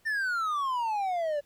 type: exponential sweep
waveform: triangle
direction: down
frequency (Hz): 1817 to 568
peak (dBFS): -25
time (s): 0.05-1.41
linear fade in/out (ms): 20
effects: pink hiss -66 dBFS RMS until 1.45 s